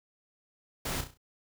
pink noise with echo, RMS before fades -34 dBFS, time 0.85-1.01 s, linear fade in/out 5 ms, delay 33 ms, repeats 5, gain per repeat -7 dB, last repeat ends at 1.175 s, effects none

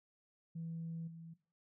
sine tone with level steps, 164.81 Hz, E3, in tune, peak -40 / -49 dBFS, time 0.55-1.34 s, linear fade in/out 10 ms, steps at 1.07 s, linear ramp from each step 10 ms, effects noise-tail reverb RT60 0.4 s tail -17 dB re dry + tanh soft clip ceiling -36 dBFS

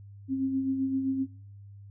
sine tone with tremolo, 266.9 Hz, C4, 35 cents sharp, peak -24 dBFS, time 0.28-1.27 s, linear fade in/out 50 ms, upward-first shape sine, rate 7.7 Hz, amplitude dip 45%, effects noise-tail reverb RT60 0.6 s tail -25 dB re dry + added 100 Hz sine -45 dBFS peak until 1.9 s

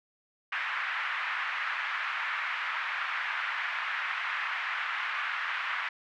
white band-pass noise, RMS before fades -33 dBFS, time 0.52-5.89 s, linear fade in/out 5 ms, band 1100 to 2200 Hz, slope 24 dB/octave, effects none

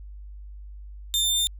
sawtooth tone, 3599 Hz, A7, 38 cents sharp, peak -18 dBFS, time 1.14-1.47 s, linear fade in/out 0 ms, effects added 50 Hz sine -38 dBFS peak until 1.59 s

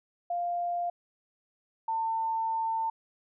sine tone pair in turn, 698.5 / 898.3 Hz, F5 / A5, 0 / +36 cents, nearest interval major third, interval 436 cents, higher second, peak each -28 / -27 dBFS, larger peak second, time 0.3-0.9 / 1.88-2.9 s, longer second, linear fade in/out 5 ms, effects none

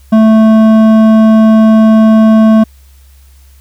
sine tone with hard clipping, 219.9 Hz, A3, 1 cent flat, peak -4 dBFS, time 0.12-2.64 s, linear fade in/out 10 ms, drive 10 dB, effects added 67 Hz sine -37 dBFS peak until 3.6 s + white hiss -49 dBFS RMS until 3.6 s

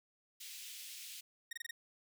pink high-pass noise, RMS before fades -49 dBFS, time 0.4-1.21 s, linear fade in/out 10 ms, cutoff 2600 Hz, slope 24 dB/octave
sawtooth tone bursts, 1864.7 Hz, A#6, in tune, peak -37 dBFS, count 5, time 1.51-1.71 s, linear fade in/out 5 ms, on 20 ms, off 25 ms
effects none

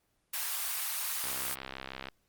white high-pass noise, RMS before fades -34 dBFS, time 0.33-1.55 s, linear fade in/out 10 ms, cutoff 800 Hz, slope 24 dB/octave
click train, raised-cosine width 0.3 ms, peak -23 dBFS, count 57, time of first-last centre 1.24-2.086 s, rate 66.2 Hz
effects pink hiss -75 dBFS RMS until 2.28 s + Opus 24 kbps

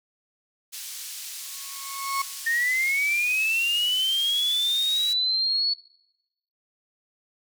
pink band-pass noise, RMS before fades -37 dBFS, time 0.72-5.14 s, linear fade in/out 20 ms, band 4200 to 16000 Hz, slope 12 dB/octave
35% pulse tone with exponential growth, 1098 Hz, C#6, 17 cents flat, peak -21 dBFS, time 1.39-2.22 s, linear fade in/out 5 ms, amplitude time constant 180 ms
sine linear sweep, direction up, 1815 to 4435 Hz, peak -21 dBFS, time 2.46-5.74 s, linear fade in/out 10 ms
effects noise-tail reverb RT60 0.9 s tail -23 dB re dry

